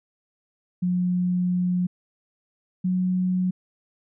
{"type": "tone pair in turn", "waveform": "sine", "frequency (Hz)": [179.7, 183.26], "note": ["F3", "F#3"], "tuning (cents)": [50, -16], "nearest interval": "unison", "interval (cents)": 34, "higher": "second", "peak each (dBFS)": -20, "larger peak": "neither", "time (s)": [[0.82, 1.87], [2.84, 3.51]], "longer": "first", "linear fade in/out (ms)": 10, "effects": []}